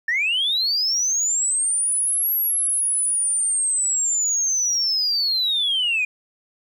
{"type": "linear two-way sweep", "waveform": "sine", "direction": "up then down", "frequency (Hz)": [1754, 11680, 2414], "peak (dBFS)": -17, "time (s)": [0.08, 6.05], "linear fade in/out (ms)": 5, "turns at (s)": 2.33, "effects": ["tanh soft clip ceiling -15 dBFS", "9-bit"]}